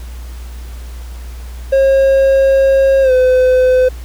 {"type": "tone with pitch glide", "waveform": "triangle", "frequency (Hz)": [540, 509.7], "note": ["C#5", "C5"], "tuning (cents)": [-45, -45], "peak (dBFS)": -5, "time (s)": [1.72, 3.89], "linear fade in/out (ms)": 10, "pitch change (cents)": -100, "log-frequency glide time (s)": [3.02, 3.12], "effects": ["added 60 Hz sine -25 dBFS peak until 4.04 s", "pink hiss -40 dBFS RMS until 4.04 s"]}